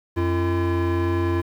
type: tone pair together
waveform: square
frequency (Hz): 90.16 / 340.8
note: F#2 / F4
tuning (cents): -44 / -42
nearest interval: octave + major seventh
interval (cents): 2302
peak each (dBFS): -23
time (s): 0.16-1.42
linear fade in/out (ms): 20
effects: low-pass 2000 Hz 12 dB/octave + 8-bit

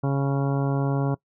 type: harmonic tone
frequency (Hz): 138.59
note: C#3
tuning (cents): 0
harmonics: 1 / 2 / 3 / 4 / 5 / 6 / 7 / 8 / 10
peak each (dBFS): -22 / -28 / -32 / -34 / -36 / -38 / -39 / -40 / -42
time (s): 0.03-1.15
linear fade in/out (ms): 10
effects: noise-tail reverb RT60 0.1 s tail -22 dB re dry

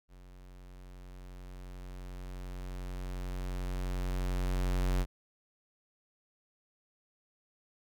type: tone with level ramp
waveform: square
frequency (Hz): 45.67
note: F#1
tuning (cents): -22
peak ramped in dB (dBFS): -52 to -27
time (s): 0.08-5.06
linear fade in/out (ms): 50
effects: none

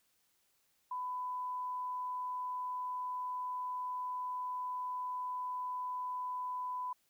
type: tone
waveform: sine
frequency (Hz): 1000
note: B5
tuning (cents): +21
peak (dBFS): -36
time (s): 0.91-6.93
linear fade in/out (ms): 5
effects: white hiss -75 dBFS RMS until 7.09 s

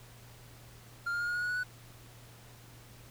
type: tone with pitch steps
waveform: triangle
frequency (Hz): 1396.9 / 1409.1 / 1421.3 / 1433.7 / 1446.2 / 1458.7 / 1471.4 / 1484.2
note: F6 / F6 / F6 / F6 / F#6 / F#6 / F#6 / F#6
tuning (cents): 0 / +15 / +30 / +45 / -40 / -25 / -10 / +5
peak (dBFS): -29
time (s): 1.06-1.636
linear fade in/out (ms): 10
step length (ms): 72
effects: added 118 Hz sine -54 dBFS peak until 3.1 s + pink hiss -56 dBFS RMS until 3.1 s

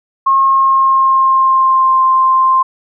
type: tone with pitch glide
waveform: sine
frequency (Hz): 1079 to 1048.3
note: C#6 to C6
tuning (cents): -47 to +3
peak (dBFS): -7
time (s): 0.26-2.63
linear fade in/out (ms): 10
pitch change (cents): -50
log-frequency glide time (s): 0.41-2.01
effects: none

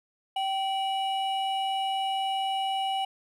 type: tone pair together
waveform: triangle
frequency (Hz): 774.5 / 2924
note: G5 / F#7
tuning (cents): -21 / -21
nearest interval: octave + major seventh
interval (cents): 2300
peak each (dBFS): -25 / -32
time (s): 0.36-3.05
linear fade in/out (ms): 5
effects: none

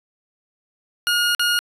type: tone with dropouts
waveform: 20% pulse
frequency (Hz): 1432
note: F6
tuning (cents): +43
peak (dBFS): -12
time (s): 1.07-1.59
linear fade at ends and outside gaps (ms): 0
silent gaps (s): 1.349-1.395
effects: resampled to 32000 Hz

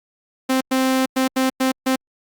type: tone bursts at uneven times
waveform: sawtooth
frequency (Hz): 261.6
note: C4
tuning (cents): 0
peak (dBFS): -12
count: 6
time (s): 0.49-0.61 / 0.71-1.06 / 1.16-1.28 / 1.36-1.5 / 1.6-1.72 / 1.86-1.96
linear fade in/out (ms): 10
effects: Opus 48 kbps

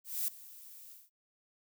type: noise with ADSR envelope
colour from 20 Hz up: violet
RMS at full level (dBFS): -32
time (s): 0.04-1.1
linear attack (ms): 240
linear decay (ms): 4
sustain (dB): -20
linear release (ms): 180
effects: noise-tail reverb RT60 0.1 s tail -25 dB re dry

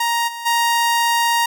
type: tone with level steps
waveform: sawtooth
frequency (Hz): 936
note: A#5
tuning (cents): +7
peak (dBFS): -13 / -24 / -11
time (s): 0-1.46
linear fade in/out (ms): 5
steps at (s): 0.27 / 0.45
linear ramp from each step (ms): 20
effects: none

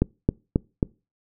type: click train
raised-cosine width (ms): 3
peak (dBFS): -5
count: 4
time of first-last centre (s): 0.02-0.829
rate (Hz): 3.71
effects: noise-tail reverb RT60 0.3 s tail -26 dB re dry

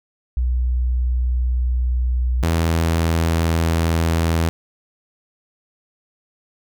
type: tone pair in turn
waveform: sine / sawtooth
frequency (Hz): 61.74 / 82.41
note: B1 / E2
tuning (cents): 0 / 0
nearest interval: perfect fourth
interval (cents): 500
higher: second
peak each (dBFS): -16 / -12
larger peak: second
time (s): 0.37-2.43 / 2.43-4.49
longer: neither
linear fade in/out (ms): 0
effects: none

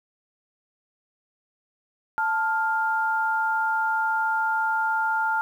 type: tone pair together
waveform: sine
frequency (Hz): 883 / 1401.7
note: A5 / F6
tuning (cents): +6 / +6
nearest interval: minor sixth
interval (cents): 800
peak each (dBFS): -24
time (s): 2.18-5.41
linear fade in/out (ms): 0
effects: 9-bit

